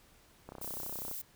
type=click train; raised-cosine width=1 ms; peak=-31 dBFS; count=21; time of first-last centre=0.49-1.113 s; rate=32.1 Hz
type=noise; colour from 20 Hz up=violet; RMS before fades=-41 dBFS; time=0.61-1.22 s; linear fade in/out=10 ms
effects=pink hiss -63 dBFS RMS until 1.35 s

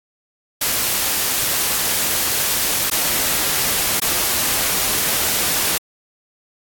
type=noise with dropouts; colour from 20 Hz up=white; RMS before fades=-19 dBFS; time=0.61-5.78 s; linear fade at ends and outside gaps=5 ms; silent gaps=2.901-2.913 / 4-4.017 s; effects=AAC 64 kbps

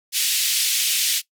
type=band-pass noise; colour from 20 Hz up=pink; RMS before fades=-21 dBFS; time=0.12-1.22 s; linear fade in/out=50 ms; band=2700 to 15000 Hz; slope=24 dB/octave; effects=noise-tail reverb RT60 0.1 s tail -18 dB re dry

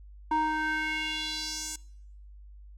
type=tone with band-pass filter sweep; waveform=square; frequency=310.7 Hz; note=D#4; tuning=2 cents flat; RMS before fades=-31 dBFS; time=0.31-1.76 s; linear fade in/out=5 ms; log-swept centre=860 to 7700 Hz; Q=2.9; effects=noise-tail reverb RT60 0.8 s tail -25 dB re dry + added 50 Hz sine -46 dBFS peak until 2.77 s

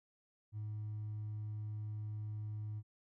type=tone with hard clipping; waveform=triangle; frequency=106.3 Hz; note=G#2; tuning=41 cents sharp; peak=-39 dBFS; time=0.52-2.83 s; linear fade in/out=50 ms; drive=2 dB; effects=none

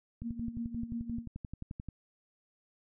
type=click train; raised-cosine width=5 ms; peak=-28 dBFS; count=20; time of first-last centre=0.22-1.887 s; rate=11.4 Hz
type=tone with tremolo; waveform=sine; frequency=233.1 Hz; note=A#3; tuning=in tune; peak=-32 dBFS; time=0.22-1.27 s; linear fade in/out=50 ms; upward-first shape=triangle; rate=5.7 Hz; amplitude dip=80%
effects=none

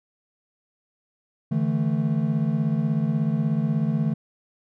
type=chord; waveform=triangle; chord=D suspended second; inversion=none; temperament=equal with one note detuned; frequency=146.83 / 163.2 / 220 Hz; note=D3 / E3 / A3; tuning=0 / -17 / 0 cents; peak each=-23 dBFS; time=1.51-4.14 s; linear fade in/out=10 ms; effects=none

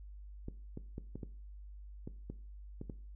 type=clicks; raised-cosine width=3 ms; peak=-29 dBFS; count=9; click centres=0.484 / 0.774 / 0.981 / 1.156 / 1.232 / 2.075 / 2.3 / 2.814 / 2.898 s; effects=noise-tail reverb RT60 0.4 s tail -17 dB re dry + added 50 Hz sine -47 dBFS peak until 3.15 s

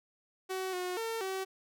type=tone with pitch steps; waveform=sawtooth; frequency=376.3 / 362.5 / 453 / 381.3 Hz; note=F#4 / F#4 / A#4 / G4; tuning=+29 / -35 / -50 / -48 cents; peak=-30 dBFS; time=0.49-1.45 s; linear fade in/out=20 ms; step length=240 ms; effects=none

